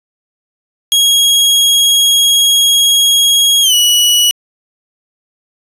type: tone with pitch glide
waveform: sawtooth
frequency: 3294 to 2935 Hz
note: G#7 to F#7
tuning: -15 to -15 cents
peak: -4 dBFS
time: 0.92-4.31 s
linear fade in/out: 0 ms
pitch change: -200 cents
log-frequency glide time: 3.62-3.74 s
effects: resampled to 32000 Hz